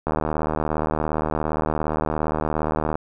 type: click train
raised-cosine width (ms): 1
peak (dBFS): -9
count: 224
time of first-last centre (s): 0.07-2.955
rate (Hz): 77.3
effects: none